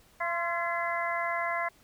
harmonic tone with a mistuned harmonic, 340.3 Hz, F4, 45 cents flat, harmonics 2 / 3 / 4 / 5 / 6, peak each -33 / -33 / -38 / -37 / -34 dBFS, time 0.2-1.69 s, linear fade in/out 10 ms, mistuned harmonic 3, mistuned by +36 cents, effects pink hiss -61 dBFS RMS until 1.83 s

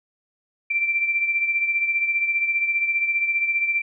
sine beating tone pair, 2349 / 2364 Hz, D7 / D7, 0 / +11 cents, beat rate 15 Hz, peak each -20 / -28 dBFS, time 0.7-3.82 s, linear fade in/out 10 ms, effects none

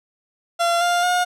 30% pulse tone with pitch steps, 685 / 701 / 717.4 Hz, F5 / F5 / F5, -34 / +6 / +46 cents, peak -14 dBFS, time 0.59-1.25 s, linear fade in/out 20 ms, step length 220 ms, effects low-pass 11000 Hz 12 dB/octave

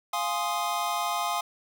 square chord, F minor seventh, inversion none, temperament equal, 698.5 / 830.6 / 1046.5 / 1244.5 Hz, F5 / Ab5 / C6 / Eb6, 0 / 0 / 0 / 0 cents, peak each -33 dBFS, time 0.13-1.41 s, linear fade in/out 5 ms, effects none

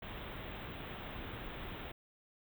pink band-stop noise, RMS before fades -45 dBFS, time 0.02-1.92 s, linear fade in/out 5 ms, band 3700 to 16000 Hz, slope 96 dB/octave, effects none

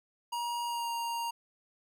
square tone with pitch glide, 950 to 934.8 Hz, A#5 to A#5, +33 to +5 cents, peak -33 dBFS, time 0.32-1.31 s, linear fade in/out 10 ms, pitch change -28 cents, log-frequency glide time 0.65-0.9 s, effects none

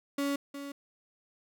35% pulse tone pair in turn, 281.4 / 281.4 Hz, C#4 / C#4, +26 / +26 cents, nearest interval unison, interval 0 cents, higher neither, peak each -27 / -37 dBFS, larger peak first, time 0.18-0.36 / 0.54-0.72 s, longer neither, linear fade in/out 5 ms, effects none

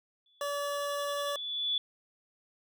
sine tone with exponential growth, 3449 Hz, A7, 35 cents flat, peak -26 dBFS, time 0.26-1.78 s, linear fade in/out 2 ms, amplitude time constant 330 ms
25% pulse tone, 573 Hz, D5, 43 cents flat, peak -28 dBFS, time 0.41-1.36 s, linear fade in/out 2 ms
effects none

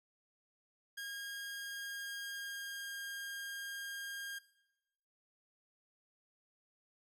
sawtooth tone with pitch glide, 1626 to 1613.8 Hz, G#6 to G6, -37 to +50 cents, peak -38 dBFS, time 0.97-4.39 s, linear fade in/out 10 ms, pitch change -13 cents, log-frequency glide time 1.45-2.95 s, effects noise-tail reverb RT60 1.0 s tail -20 dB re dry

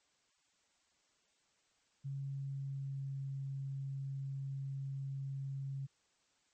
sine tone with pitch glide, 137.8 to 136.61 Hz, C#3 to C#3, -10 to -25 cents, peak -38 dBFS, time 2.04-5.87 s, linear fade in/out 20 ms, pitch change -15 cents, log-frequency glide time 2.22-3.22 s, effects white hiss -75 dBFS RMS until 6.53 s + MP3 32 kbps

